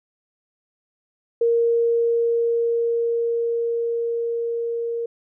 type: tone with level ramp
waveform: sine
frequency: 466.2 Hz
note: A#4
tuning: in tune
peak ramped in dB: -15 to -23 dBFS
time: 1.41-5.06 s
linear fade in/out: 5 ms
effects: none